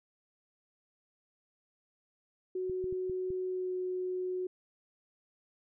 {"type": "tone with pitch glide", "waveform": "sine", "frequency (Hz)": [370, 367], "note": ["F#4", "F#4"], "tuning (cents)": [0, -14], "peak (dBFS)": -32, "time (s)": [2.55, 4.47], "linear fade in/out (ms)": 5, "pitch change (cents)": -14, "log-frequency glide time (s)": [3.48, 3.74]}
{"type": "clicks", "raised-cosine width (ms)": 5, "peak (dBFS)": -34, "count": 5, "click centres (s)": [2.697, 2.842, 2.926, 3.097, 3.304]}
{"effects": []}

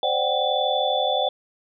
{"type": "tone cluster", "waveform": "sine", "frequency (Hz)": [521, 593, 740, 781, 3475], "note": ["C5", "D5", "F#5", "G5", "A7"], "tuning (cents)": [-7, 17, 0, -7, -22], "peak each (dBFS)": -26, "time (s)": [0.03, 1.29], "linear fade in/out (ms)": 2, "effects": []}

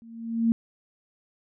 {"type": "tone with level ramp", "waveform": "sine", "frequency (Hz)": 229, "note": "A#3", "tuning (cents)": -31, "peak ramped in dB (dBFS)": [-46, -16], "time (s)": [0.02, 0.52], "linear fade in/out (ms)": 0, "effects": []}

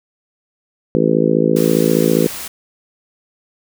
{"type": "harmonic tone", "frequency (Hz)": 54.9, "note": "A1", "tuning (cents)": -3, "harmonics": [3, 4, 5, 6, 7, 8, 9], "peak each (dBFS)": [-19, -19, -19, -19, -19, -19, -19], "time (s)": [0.95, 2.27], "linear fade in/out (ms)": 0}
{"type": "noise", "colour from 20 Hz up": "white", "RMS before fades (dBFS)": -28, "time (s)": [1.56, 2.48], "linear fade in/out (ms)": 5}
{"effects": []}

